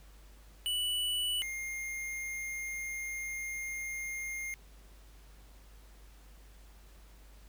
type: tone pair in turn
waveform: square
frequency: 2960 / 2123 Hz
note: F#7 / C7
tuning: 0 / +25 cents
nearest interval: tritone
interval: 575 cents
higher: first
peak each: -31 / -37 dBFS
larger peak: first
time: 0.66-1.42 / 1.42-4.54 s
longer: second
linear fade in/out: 0 ms
effects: added 50 Hz sine -53 dBFS peak until 7.48 s + pink hiss -62 dBFS RMS until 7.48 s